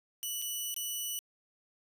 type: tone with dropouts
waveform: 5% pulse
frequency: 2960 Hz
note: F#7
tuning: in tune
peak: -25 dBFS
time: 0.23-1.19 s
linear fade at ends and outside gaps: 0 ms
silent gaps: 0.417-0.422 / 0.742-0.764 s
effects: resampled to 32000 Hz